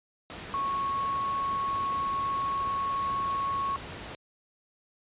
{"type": "tone in noise", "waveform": "sine", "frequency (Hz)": 1103, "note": "C#6", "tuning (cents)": -9, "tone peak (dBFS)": -27, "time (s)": [0.54, 3.76], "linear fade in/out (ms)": 0, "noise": "pink", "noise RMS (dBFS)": -40, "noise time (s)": [0.3, 4.15], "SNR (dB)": 10, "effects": ["high-pass 60 Hz 12 dB/octave", "resampled to 8000 Hz"]}